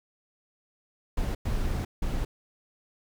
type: noise bursts at uneven times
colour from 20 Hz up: brown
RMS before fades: -28 dBFS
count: 3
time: 1.17-1.35 / 1.45-1.85 / 2.02-2.25 s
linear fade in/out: 5 ms
effects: none